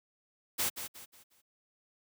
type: noise with echo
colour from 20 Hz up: white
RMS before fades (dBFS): -31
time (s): 0.58-0.7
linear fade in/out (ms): 20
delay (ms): 180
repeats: 4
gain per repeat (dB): -9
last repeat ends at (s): 1.42
effects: high-pass 80 Hz 12 dB/octave